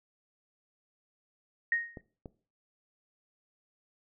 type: tone with exponential decay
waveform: sine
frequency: 1864.7 Hz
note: A#6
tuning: in tune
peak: -23 dBFS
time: 1.72-2.01 s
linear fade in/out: 2 ms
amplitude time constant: 62 ms
type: clicks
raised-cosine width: 2 ms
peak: -29 dBFS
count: 2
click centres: 1.972 / 2.258 s
effects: noise-tail reverb RT60 0.4 s tail -19 dB re dry